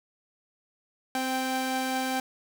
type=tone pair together; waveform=sawtooth; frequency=259.7 / 784 Hz; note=C4 / G5; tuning=-13 / 0 cents; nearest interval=octave + perfect fifth; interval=1913 cents; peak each=-26 dBFS; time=1.15-2.2 s; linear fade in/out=2 ms; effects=none